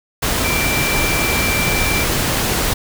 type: tone in noise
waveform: sine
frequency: 2349 Hz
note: D7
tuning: in tune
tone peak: -20 dBFS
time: 0.44-2.04 s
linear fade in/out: 10 ms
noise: pink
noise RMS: -18 dBFS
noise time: 0.22-2.74 s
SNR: -5 dB
effects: none